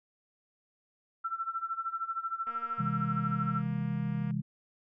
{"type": "tone with tremolo", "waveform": "sine", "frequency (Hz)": 1342, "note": "E6", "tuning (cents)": 31, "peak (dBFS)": -29, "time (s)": [1.24, 3.62], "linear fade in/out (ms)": 10, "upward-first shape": "sine", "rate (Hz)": 13, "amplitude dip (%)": 85}
{"type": "click train", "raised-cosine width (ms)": 0.5, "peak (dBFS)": -36, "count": 433, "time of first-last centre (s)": [2.47, 4.308], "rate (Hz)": 235}
{"type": "chord", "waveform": "sine", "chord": "C augmented", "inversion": "none", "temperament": "just", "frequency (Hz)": [130.81, 163.52, 204.4], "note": ["C3", "E3", "G#3"], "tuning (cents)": [0, -14, -27], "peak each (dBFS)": -34, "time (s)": [2.78, 4.42], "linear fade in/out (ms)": 20}
{"effects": []}